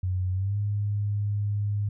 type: tone with pitch glide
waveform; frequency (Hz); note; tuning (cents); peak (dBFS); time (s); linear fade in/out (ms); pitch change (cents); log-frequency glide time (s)
sine; 92.2 to 102.89; F#2 to G#2; -6 to -16; -24; 0.03-1.89; 5; +190; 0.32-0.57
effects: none